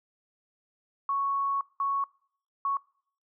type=tone bursts at uneven times; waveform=sine; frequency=1108.7 Hz; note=C#6; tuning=in tune; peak=-25 dBFS; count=3; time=1.09-1.61 / 1.8-2.04 / 2.65-2.77 s; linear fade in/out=2 ms; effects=noise-tail reverb RT60 0.6 s tail -25 dB re dry